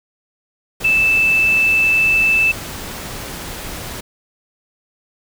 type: tone in noise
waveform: sine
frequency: 2637 Hz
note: E7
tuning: in tune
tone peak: -11 dBFS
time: 0.84-2.52 s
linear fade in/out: 10 ms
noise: pink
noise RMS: -29 dBFS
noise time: 0.8-4.01 s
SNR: +15 dB
effects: none